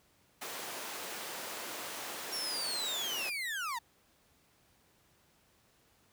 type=high-pass noise; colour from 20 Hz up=pink; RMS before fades=-42 dBFS; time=0.41-3.3 s; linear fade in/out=10 ms; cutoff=420 Hz; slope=12 dB/octave
type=linear sweep; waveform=35% pulse; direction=down; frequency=5588 to 880 Hz; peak=-33 dBFS; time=2.32-3.79 s; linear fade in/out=10 ms
effects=pink hiss -68 dBFS RMS until 6.12 s + high-pass 60 Hz 12 dB/octave